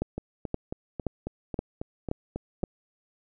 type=two click trains; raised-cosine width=2 ms; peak=-19 / -14 dBFS; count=10 / 6; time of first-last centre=0.18-2.632 / 0.02-2.638 s; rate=3.67 / 1.91 Hz; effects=none